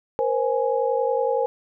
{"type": "tone cluster", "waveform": "sine", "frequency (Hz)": [473.2, 524, 834], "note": ["A#4", "C5", "G#5"], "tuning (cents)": [26, 2, 7], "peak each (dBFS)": [-23, -23, -26], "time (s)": [0.19, 1.46], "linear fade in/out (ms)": 0, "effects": []}